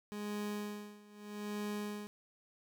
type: tone with tremolo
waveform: 30% pulse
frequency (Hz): 207.7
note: G#3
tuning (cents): 0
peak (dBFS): -34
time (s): 0.12-2.07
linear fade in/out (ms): 0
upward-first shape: sine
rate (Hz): 0.8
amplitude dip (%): 90
effects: none